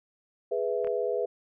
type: chord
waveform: sine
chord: E major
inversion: first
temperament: equal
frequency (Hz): 415.3 / 493.9 / 659.3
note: G#4 / B4 / E5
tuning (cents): 0 / 0 / 0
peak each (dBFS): -30 / -29 / -33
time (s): 0.51-1.26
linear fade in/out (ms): 10
type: clicks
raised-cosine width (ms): 0.5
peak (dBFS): -28 / -28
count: 2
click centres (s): 0.846 / 0.872
effects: none